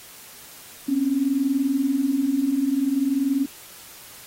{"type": "tone pair together", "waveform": "sine", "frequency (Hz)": [256.7, 277.2], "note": ["C4", "C#4"], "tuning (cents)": [-33, 0], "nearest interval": "minor second", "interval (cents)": 133, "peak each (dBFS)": [-25, -20], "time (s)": [0.88, 3.46], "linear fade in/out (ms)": 10, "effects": ["white hiss -44 dBFS RMS until 4.26 s", "AAC 48 kbps"]}